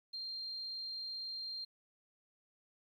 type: tone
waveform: sine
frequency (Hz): 4186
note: C8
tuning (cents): 0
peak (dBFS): -40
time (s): 0.13-1.65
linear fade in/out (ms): 10
effects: 12-bit